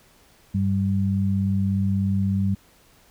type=tone pair together; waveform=sine; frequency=98 / 194.65 Hz; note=G2 / G3; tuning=0 / -12 cents; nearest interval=octave; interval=1188 cents; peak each=-22 / -22 dBFS; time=0.54-2.55 s; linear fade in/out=10 ms; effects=pink hiss -56 dBFS RMS until 3.1 s